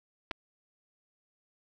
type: clicks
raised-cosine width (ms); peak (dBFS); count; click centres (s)
0.3; -19; 2; 0.311 / 0.314
effects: none